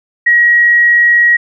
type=tone; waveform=sine; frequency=1902 Hz; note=A#6; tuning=34 cents sharp; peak=-5 dBFS; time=0.26-1.37 s; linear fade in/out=10 ms; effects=none